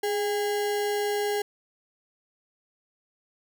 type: tone with sample-and-hold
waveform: sine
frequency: 415.3 Hz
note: G#4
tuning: in tune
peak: -24 dBFS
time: 0.03-1.42 s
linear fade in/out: 5 ms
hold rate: 1225 Hz
effects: none